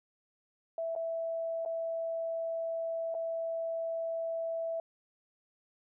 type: tone with dropouts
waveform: sine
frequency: 659.3 Hz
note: E5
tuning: in tune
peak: -32 dBFS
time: 0.78-4.8 s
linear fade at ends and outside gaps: 2 ms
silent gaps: 0.952-0.961 / 1.651-1.659 / 3.143-3.149 s
effects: none